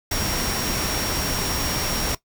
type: tone in noise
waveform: sine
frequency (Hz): 5588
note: F8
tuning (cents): 0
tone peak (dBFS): -30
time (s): 0.11-2.15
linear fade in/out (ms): 5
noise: pink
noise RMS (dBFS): -25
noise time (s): 0.11-2.15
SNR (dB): -8
effects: noise-tail reverb RT60 0.1 s tail -17 dB re dry